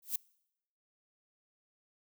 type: noise with exponential growth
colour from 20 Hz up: violet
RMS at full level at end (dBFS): -28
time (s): 0.02-0.16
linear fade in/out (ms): 5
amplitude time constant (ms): 30
effects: noise-tail reverb RT60 0.8 s tail -25 dB re dry